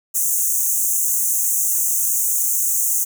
pink high-pass noise, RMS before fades -19 dBFS, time 0.14-3.05 s, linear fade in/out 20 ms, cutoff 6200 Hz, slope 96 dB/octave, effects none

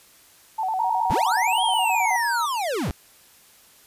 sine tone with vibrato, 815 Hz, G#5, 33 cents flat, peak -22 dBFS, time 0.58-2.17 s, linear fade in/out 10 ms, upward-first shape square, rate 9.5 Hz, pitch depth 140 cents each way
sine tone, 940 Hz, A#5, 14 cents sharp, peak -23 dBFS, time 0.79-2.46 s, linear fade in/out 10 ms
square linear two-way sweep, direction up then down, 45.14 to 3308 to 45.14 Hz, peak -24 dBFS, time 1.1-2.91 s, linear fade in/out 0 ms, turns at 1.63 s
effects white hiss -53 dBFS RMS until 3.86 s + resampled to 32000 Hz

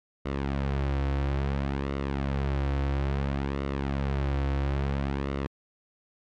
sawtooth tone with flanger, 69 Hz, C#2, 7 cents flat, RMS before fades -28 dBFS, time 0.25-5.47 s, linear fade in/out 10 ms, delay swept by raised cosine 1.2 to 5 ms, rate 0.59 Hz, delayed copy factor -0.55, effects low-pass 3000 Hz 12 dB/octave + MP3 96 kbps

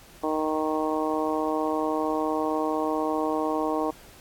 harmonic tone, 155.56 Hz, D#3, in tune, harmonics 2 / 3 / 4 / 5 / 6 / 7, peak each -28 / -30 / -31 / -32 / -33 / -33 dBFS, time 0.23-3.91 s, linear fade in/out 10 ms, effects pink hiss -51 dBFS RMS until 4.2 s + AAC 64 kbps

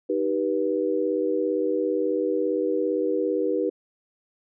sine chord, Eb augmented, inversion none, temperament just, 311.1 / 388.9 / 486.1 Hz, Eb4 / G4 / B4, 0 / -14 / -28 cents, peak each -27 / -26 / -25 dBFS, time 0.09-3.7 s, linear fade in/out 10 ms, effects none

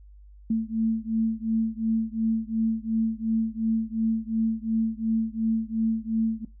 sine beating tone pair, 222.2 / 225 Hz, A3 / A3, +17 / +39 cents, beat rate 2.8 Hz, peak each -26 dBFS, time 0.5-6.45 s, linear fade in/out 5 ms, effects noise-tail reverb RT60 0.2 s tail -18 dB re dry + added 50 Hz sine -46 dBFS peak until 6.6 s

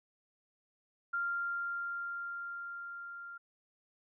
sine tone with level ramp, 1392 Hz, F6, 6 cents flat, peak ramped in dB -31 to -44 dBFS, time 1.13-3.38 s, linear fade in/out 10 ms, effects none

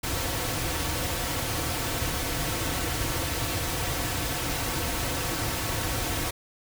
pink noise with comb filter, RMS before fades -29 dBFS, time 0.03-6.31 s, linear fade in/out 10 ms, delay 4.9 ms, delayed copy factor -0.6, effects none

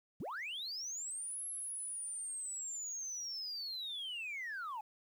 sine linear two-way sweep, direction up then down, 94.1 to 11175 to 815 Hz, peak -38 dBFS, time 0.2-4.81 s, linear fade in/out 5 ms, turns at 1.46 s, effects tanh soft clip ceiling -37 dBFS + 11-bit

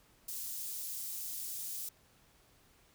white high-pass noise, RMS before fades -41 dBFS, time 0.28-1.89 s, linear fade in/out 5 ms, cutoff 6300 Hz, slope 12 dB/octave, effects pink hiss -66 dBFS RMS until 2.94 s

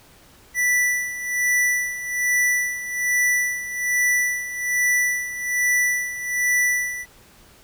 square tone with tremolo, 1972 Hz, B6, 3 cents flat, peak -17 dBFS, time 0.54-7.06 s, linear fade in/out 50 ms, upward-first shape sine, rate 1.2 Hz, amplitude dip 75%, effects pink hiss -51 dBFS RMS until 7.63 s

